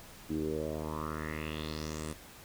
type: tone with low-pass filter sweep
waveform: 10% pulse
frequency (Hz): 77.4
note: D#2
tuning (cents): -9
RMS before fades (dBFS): -37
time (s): 0.29-2.14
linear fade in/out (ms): 20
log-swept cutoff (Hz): 280 to 9900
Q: 4.4
effects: pink hiss -52 dBFS RMS until 2.44 s